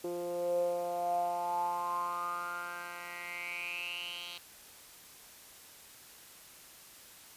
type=tone with band-pass filter sweep; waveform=10% pulse; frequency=174.61 Hz; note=F3; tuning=in tune; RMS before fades=-36 dBFS; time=0.04-4.38 s; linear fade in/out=5 ms; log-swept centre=400 to 3500 Hz; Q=8.5; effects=white hiss -54 dBFS RMS until 7.36 s + resampled to 32000 Hz